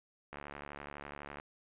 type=click train; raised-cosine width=0.5 ms; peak=-29 dBFS; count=78; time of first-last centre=0.33-1.399 s; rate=72 Hz; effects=resampled to 8000 Hz